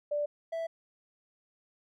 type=tone pair in turn; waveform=sine / triangle; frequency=587.3 / 659.2 Hz; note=D5 / E5; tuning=0 / 0 cents; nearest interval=major second; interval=200 cents; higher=second; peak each=-28 / -30 dBFS; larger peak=first; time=0.11-0.26 / 0.52-0.67 s; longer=neither; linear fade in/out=10 ms; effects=none